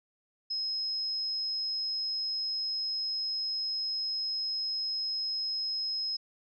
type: tone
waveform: sine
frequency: 5130 Hz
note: E8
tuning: 48 cents flat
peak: -30 dBFS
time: 0.5-6.17 s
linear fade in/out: 10 ms
effects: none